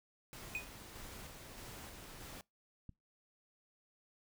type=noise with tremolo; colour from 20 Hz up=pink; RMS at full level=-50 dBFS; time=0.33-2.41 s; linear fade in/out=0 ms; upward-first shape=square; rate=1.6 Hz; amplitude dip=25%
type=tone with exponential decay; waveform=triangle; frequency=2489 Hz; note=D#7; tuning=in tune; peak=-32 dBFS; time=0.55-0.7 s; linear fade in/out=1 ms; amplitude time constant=31 ms
type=click; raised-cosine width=5 ms; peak=-37 dBFS; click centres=2.893 s
effects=noise-tail reverb RT60 0.2 s tail -24 dB re dry